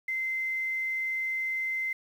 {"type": "tone", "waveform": "sine", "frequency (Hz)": 2073, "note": "C7", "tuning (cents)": -17, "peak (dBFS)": -28, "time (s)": [0.08, 1.93], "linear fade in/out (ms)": 5, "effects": ["9-bit"]}